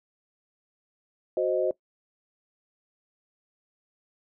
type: chord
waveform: sine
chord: C diminished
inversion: second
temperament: equal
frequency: 370 / 523.3 / 622.3 Hz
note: Gb4 / C5 / Eb5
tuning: 0 / 0 / 0 cents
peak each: -27 dBFS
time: 1.37-1.71 s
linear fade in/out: 2 ms
effects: noise-tail reverb RT60 0.1 s tail -19 dB re dry